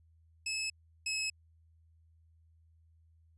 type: tone pair in turn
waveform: 20% pulse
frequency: 2595 / 2579 Hz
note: E7 / E7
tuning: -28 / -39 cents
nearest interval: unison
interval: 11 cents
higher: first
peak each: -29 / -28 dBFS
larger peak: second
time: 0.46-0.7 / 1.06-1.3 s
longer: neither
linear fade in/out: 5 ms
effects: added 81 Hz sine -62 dBFS peak until 3.37 s + resampled to 24000 Hz